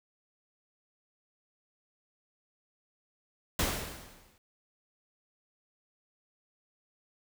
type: noise with exponential decay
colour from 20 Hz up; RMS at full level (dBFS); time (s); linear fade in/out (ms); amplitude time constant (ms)
pink; -27; 3.59-4.38; 2; 170
effects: none